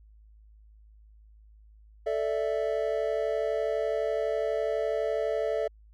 triangle chord, A suspended fourth, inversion none, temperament equal, 440 / 587.3 / 659.3 Hz, A4 / D5 / E5, 0 / 0 / 0 cents, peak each -28 / -29 / -29 dBFS, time 2.06-5.68 s, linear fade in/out 10 ms, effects added 53 Hz sine -52 dBFS peak until 5.93 s

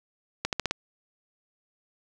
accelerating click train, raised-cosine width 0.2 ms, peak -9 dBFS, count 5, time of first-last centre 0.45-0.71 s, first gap 78 ms, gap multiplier 0.88, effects none

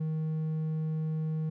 sine tone with hard clipping, 157.3 Hz, D#3, 19 cents sharp, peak -30 dBFS, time 0-1.5 s, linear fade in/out 10 ms, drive 3 dB, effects none

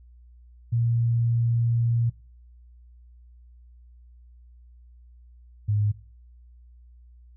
sine tone pair in turn, 117.2 / 104.41 Hz, A#2 / G#2, +10 / +10 cents, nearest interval major second, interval 200 cents, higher first, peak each -20 dBFS, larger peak neither, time 0.72-2.1 / 5.68-5.92 s, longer first, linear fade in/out 10 ms, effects noise-tail reverb RT60 0.4 s tail -21 dB re dry + added 60 Hz sine -48 dBFS peak until 7.36 s

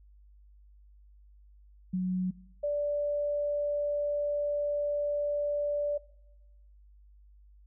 sine tone pair in turn, 183.8 / 583.5 Hz, F#3 / D5, -11 / -11 cents, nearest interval octave + minor sixth, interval 2000 cents, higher second, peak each -27 dBFS, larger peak neither, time 1.93-2.31 / 2.63-5.98 s, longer second, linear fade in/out 10 ms, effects noise-tail reverb RT60 0.9 s tail -21 dB re dry + added 50 Hz sine -54 dBFS peak until 7.66 s

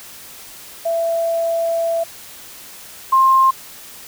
sine tone pair in turn, 667 / 1058.8 Hz, E5 / C6, +20 / +20 cents, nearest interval minor sixth, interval 800 cents, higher second, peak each -16 / -9 dBFS, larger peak second, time 0.85-2.04 / 3.12-3.51 s, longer first, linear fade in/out 10 ms, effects white hiss -38 dBFS RMS until 4.07 s

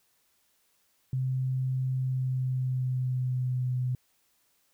sine tone with pitch glide, 130 to 126.3 Hz, C3 to B2, -11 to +39 cents, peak -26 dBFS, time 1.13-3.95 s, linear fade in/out 2 ms, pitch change -50 cents, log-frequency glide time 1.97-3.72 s, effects white hiss -70 dBFS RMS until 4.73 s

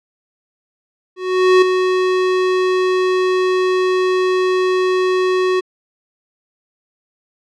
square tone with ADSR envelope, 370 Hz, F#4, in tune, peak -7 dBFS, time 1.16-5.61 s, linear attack 460 ms, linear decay 6 ms, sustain -7 dB, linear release 19 ms, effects low-pass 4000 Hz 12 dB/octave

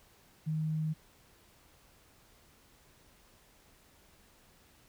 sine tone, 156.4 Hz, D#3, 9 cents sharp, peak -30 dBFS, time 0.46-0.94 s, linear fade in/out 20 ms, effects pink hiss -63 dBFS RMS until 4.88 s

